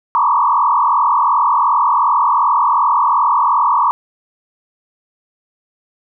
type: tone with frequency modulation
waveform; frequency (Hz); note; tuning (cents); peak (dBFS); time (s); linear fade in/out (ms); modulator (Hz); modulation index
sine; 1046.5; C6; 0; -10; 0.15-3.91; 0; 42.7; 3.3
effects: none